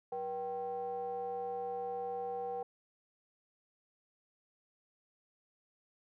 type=ring-modulated tone; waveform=triangle; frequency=146.83 Hz; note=D3; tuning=in tune; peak=-31 dBFS; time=0.12-2.63 s; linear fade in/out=5 ms; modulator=628 Hz; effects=none